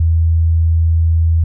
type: tone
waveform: sine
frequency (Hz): 82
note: E2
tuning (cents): -9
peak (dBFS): -9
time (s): 0-1.44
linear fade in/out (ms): 5
effects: none